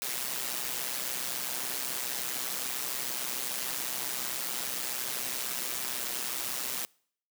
white noise with amplitude modulation, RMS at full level -31 dBFS, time 0.02-6.85 s, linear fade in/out 0 ms, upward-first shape sine, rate 127 Hz, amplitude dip 70%, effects noise-tail reverb RT60 0.6 s tail -26 dB re dry + high-pass 150 Hz 12 dB/octave

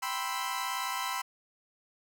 sawtooth chord, C major seventh, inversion second, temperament equal, 784 / 987.8 / 1046.5 / 1318.5 Hz, G5 / B5 / C6 / E6, 0 / 0 / 0 / 0 cents, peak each -36 / -32 / -33 / -35 dBFS, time 0.02-1.22 s, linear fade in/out 10 ms, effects none

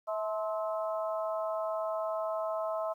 harmonic tone with a mistuned harmonic, 216 Hz, A3, 32 cents flat, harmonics 3 / 4 / 5 / 6, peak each -32 / -42 / -39 / -41 dBFS, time 0.07-2.94 s, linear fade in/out 20 ms, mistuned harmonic 5, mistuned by -47 cents, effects 11-bit

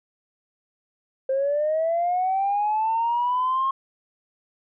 sine linear sweep, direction up, 525 to 1080 Hz, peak -19 dBFS, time 1.29-3.71 s, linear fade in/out 5 ms, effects tanh soft clip ceiling -16 dBFS

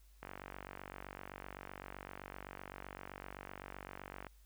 click train, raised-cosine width 0.5 ms, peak -30 dBFS, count 194, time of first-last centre 0.23-4.268 s, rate 47.8 Hz, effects added 50 Hz sine -60 dBFS peak until 4.45 s + white hiss -72 dBFS RMS until 4.45 s

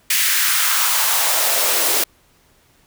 white noise with high-pass filter sweep, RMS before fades -17 dBFS, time 0.1-2.04 s, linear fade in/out 5 ms, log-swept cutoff 2100 to 370 Hz, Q 1.9, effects pink hiss -56 dBFS RMS until 2.86 s

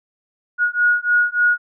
sine beating tone pair, 1446 / 1449.4 Hz, F#6 / F#6, -40 / -36 cents, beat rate 3.4 Hz, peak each -17 dBFS, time 0.58-1.58 s, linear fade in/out 50 ms, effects none

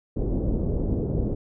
pink low-pass noise, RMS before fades -25 dBFS, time 0.16-1.35 s, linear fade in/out 10 ms, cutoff 470 Hz, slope 24 dB/octave, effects none

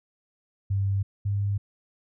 sine tone pair in turn, 98.4 / 100.7 Hz, G2 / G2, +7 / +47 cents, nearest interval unison, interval 40 cents, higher second, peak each -22 / -23 dBFS, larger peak first, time 0.7-1.03 / 1.25-1.58 s, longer neither, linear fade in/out 10 ms, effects none

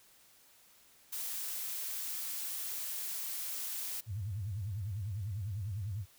blue noise, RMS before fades -39 dBFS, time 1.12-4.01 s, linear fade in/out 10 ms
sine tone with vibrato, 101 Hz, G#2, 48 cents flat, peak -35 dBFS, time 4.06-6.06 s, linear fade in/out 50 ms, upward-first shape sine, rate 10 Hz, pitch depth 210 cents each way
effects white hiss -63 dBFS RMS until 6.18 s

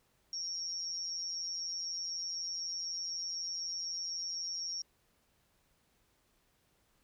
sine tone with amplitude modulation, 5580 Hz, F8, 2 cents flat, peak -32 dBFS, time 0.33-4.82 s, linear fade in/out 2 ms, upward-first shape sine, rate 172 Hz, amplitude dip 90%, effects pink hiss -73 dBFS RMS until 7.03 s

